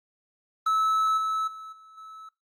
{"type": "tone with level steps", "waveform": "triangle", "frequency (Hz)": 1302, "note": "E6", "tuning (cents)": -22, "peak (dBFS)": [-19, -23, -37, -47, -40], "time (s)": [0.66, 2.29], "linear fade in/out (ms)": 5, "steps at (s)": [1.17, 1.47, 1.72, 1.97], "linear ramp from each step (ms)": 10, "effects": ["noise-tail reverb RT60 0.2 s tail -20 dB re dry", "Opus 24 kbps"]}